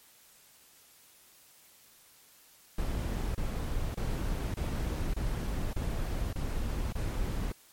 brown noise bursts, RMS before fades -32 dBFS, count 8, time 2.78-7.522 s, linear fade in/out 5 ms, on 570 ms, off 26 ms, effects white hiss -59 dBFS RMS until 7.72 s + MP3 64 kbps

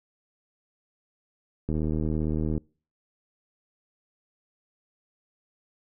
click train, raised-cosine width 3 ms, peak -16 dBFS, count 70, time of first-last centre 1.69-2.578 s, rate 77.7 Hz, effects noise-tail reverb RT60 0.4 s tail -26 dB re dry

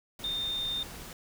sine tone in noise, 3633 Hz, A#7, 45 cents flat, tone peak -30 dBFS, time 0.24-0.83 s, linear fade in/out 2 ms, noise pink, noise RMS -44 dBFS, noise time 0.19-1.13 s, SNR +11 dB, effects none

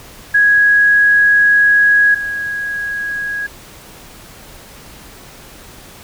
sine tone pair in turn, 1661.2 / 1653.9 Hz, G#6 / G#6, 0 / -8 cents, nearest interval unison, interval 8 cents, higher first, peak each -7 / -18 dBFS, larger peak first, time 0.34-2.15 / 2.15-3.47 s, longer first, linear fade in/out 10 ms, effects pink hiss -38 dBFS RMS until 6.03 s

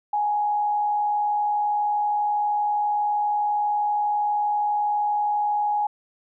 sine tone with frequency modulation, 833 Hz, G#5, 5 cents sharp, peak -20 dBFS, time 0.13-5.87 s, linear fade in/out 5 ms, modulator 72.4 Hz, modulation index 0.29, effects none

